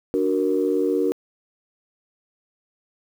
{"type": "chord", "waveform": "sine", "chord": "D augmented", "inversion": "none", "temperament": "equal", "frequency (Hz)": [293.7, 370, 466.2], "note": ["D4", "F#4", "A#4"], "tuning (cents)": [0, 0, 0], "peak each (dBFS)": [-23, -22, -22], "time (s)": [0.14, 1.12], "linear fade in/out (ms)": 0, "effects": ["tanh soft clip ceiling -9 dBFS", "8-bit"]}